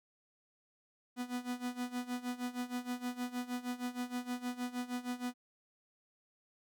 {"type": "tone with tremolo", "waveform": "45% pulse", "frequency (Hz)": 246.9, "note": "B3", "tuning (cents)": 0, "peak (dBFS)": -34, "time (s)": [1.16, 5.34], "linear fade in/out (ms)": 50, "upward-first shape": "sine", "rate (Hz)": 6.4, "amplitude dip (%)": 85, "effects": []}